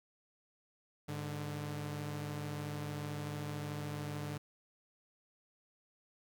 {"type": "tone pair together", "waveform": "sawtooth", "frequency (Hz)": [102.9, 147.62], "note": ["G#2", "D3"], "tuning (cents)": [-16, 9], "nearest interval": "tritone", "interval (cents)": 625, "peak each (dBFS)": [-40, -36], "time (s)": [1.08, 4.38], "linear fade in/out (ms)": 10, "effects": ["12-bit"]}